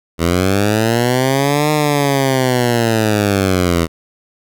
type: linear two-way sweep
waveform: 10% pulse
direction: up then down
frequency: 81.6 to 152.5 to 81.6 Hz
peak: -4 dBFS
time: 0.18-3.88 s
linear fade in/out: 50 ms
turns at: 1.71 s
effects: none